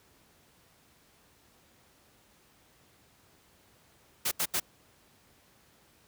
white noise bursts, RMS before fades -29 dBFS, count 3, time 4.25-4.601 s, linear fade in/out 10 ms, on 65 ms, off 78 ms, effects pink hiss -63 dBFS RMS until 6.07 s + high-pass 60 Hz 12 dB/octave

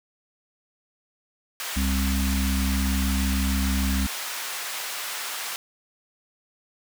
pink high-pass noise, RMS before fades -32 dBFS, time 1.6-5.56 s, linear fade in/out 0 ms, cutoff 1100 Hz, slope 12 dB/octave
harmonic tone, 66.5 Hz, C2, 29 cents sharp, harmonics 1 / 3 / 4, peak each -23 / -27 / -31 dBFS, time 1.76-4.07 s, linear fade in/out 10 ms
effects none

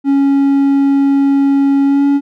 triangle tone with pitch glide, 277.2 to 281.6 Hz, C#4 to C#4, 0 to +27 cents, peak -6 dBFS, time 0.04-2.21 s, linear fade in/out 50 ms, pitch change +27 cents, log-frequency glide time 1.85-2.05 s, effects none

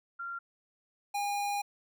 sine / square tone pair in turn, 1383 / 813.7 Hz, F6 / G#5, -17 / -36 cents, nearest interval major sixth, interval 919 cents, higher first, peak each -36 / -31 dBFS, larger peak second, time 0.19-0.39 / 1.14-1.62 s, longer second, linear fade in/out 10 ms, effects none

